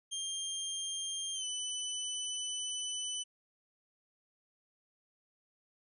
20% pulse tone with pitch glide, 3194 to 2997 Hz, G7 to F#7, +32 to +22 cents, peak -30 dBFS, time 0.11-3.24 s, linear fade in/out 20 ms, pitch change -110 cents, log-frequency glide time 1.34-1.45 s, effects resampled to 24000 Hz

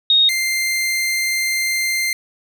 sine / sawtooth tone pair in turn, 3729 / 2093 Hz, A#7 / C7, 0 / 0 cents, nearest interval minor seventh, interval 1000 cents, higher first, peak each -10 / -14 dBFS, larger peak first, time 0.1-0.29 / 0.29-2.13 s, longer second, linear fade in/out 2 ms, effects none

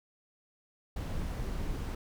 brown noise, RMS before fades -35 dBFS, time 0.96-1.95 s, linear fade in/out 5 ms, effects none

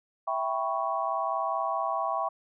sine chord, C# half-diminished seventh, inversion first, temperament equal, 659.3 / 784 / 987.8 / 1108.7 Hz, E5 / G5 / B5 / C#6, 0 / 0 / 0 / 0 cents, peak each -32 / -32 / -34 / -31 dBFS, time 0.27-2.29 s, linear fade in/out 10 ms, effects none

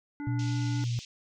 harmonic tone, 290 Hz, D4, 22 cents flat, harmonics 1 / 3 / 5 / 7, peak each -34 / -46 / -48 / -51 dBFS, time 0.2-0.84 s, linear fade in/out 0 ms
sine tone with vibrato, 120 Hz, B2, 49 cents flat, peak -27 dBFS, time 0.27-0.99 s, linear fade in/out 0 ms, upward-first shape sine, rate 4.2 Hz, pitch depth 18 cents each way
white band-pass noise, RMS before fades -46 dBFS, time 0.39-1.05 s, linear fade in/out 2 ms, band 2300 to 6500 Hz, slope 48 dB/octave
effects none

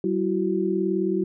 sine tone cluster, 191.5 / 334.8 / 373.6 Hz, G3 / E4 / F#4, -40 / +27 / +17 cents, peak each -26 / -25 / -25 dBFS, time 0.04-1.24 s, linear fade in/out 2 ms, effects none

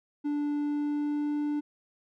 triangle tone with pitch glide, 292.5 to 294.9 Hz, D4 to D4, -7 to +7 cents, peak -25 dBFS, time 0.24-1.61 s, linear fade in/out 20 ms, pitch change +14 cents, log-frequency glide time 0.53-1.36 s, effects none

